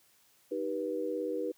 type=chord; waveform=sine; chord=Eb augmented; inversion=none; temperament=just; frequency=311.1 / 388.9 / 486.1 Hz; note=Eb4 / G4 / B4; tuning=0 / -14 / -28 cents; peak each=-37 / -37 / -34 dBFS; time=0.51-1.52 s; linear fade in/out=10 ms; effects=white hiss -66 dBFS RMS until 1.57 s + high-pass 60 Hz 12 dB/octave